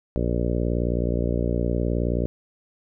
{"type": "harmonic tone", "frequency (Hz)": 59.2, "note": "A#1", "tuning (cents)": 27, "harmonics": [1, 2, 3, 4, 5, 6, 7, 8, 9, 10], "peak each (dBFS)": [-25, -28, -30, -31, -32, -33, -33, -34, -35, -35], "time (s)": [0.16, 2.26], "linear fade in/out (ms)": 0, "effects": []}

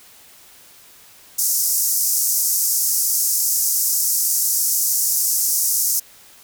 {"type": "band-pass noise", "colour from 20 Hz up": "white", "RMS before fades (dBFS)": -19, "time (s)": [1.38, 6], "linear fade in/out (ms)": 10, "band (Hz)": [5300, 16000], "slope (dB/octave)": 48, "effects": ["white hiss -47 dBFS RMS until 6.43 s"]}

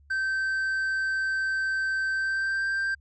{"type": "tone with pitch glide", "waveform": "triangle", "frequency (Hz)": [1552, 1576.4], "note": ["G6", "G6"], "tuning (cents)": [-18, 9], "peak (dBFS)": -23, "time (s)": [0.1, 2.95], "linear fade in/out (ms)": 10, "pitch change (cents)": 27, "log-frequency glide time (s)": [2.11, 2.68], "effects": ["added 71 Hz sine -54 dBFS peak until 3 s", "resampled to 22050 Hz"]}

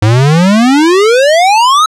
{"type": "exponential sweep", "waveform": "square", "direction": "up", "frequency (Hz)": [102.5, 1318.5], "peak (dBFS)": -5, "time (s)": [0.02, 1.86], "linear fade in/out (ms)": 5, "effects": ["low-pass 7000 Hz 12 dB/octave"]}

